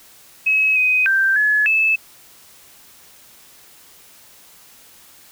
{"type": "tone with pitch steps", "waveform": "sine", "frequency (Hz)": [2564, 2509, 1569, 1704, 2615], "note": ["E7", "D#7", "G6", "G#6", "E7"], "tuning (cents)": [-49, 14, 1, 44, -15], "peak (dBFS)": -13, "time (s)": [0.46, 1.96], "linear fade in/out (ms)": 10, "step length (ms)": 300, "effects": ["white hiss -47 dBFS RMS until 5.31 s"]}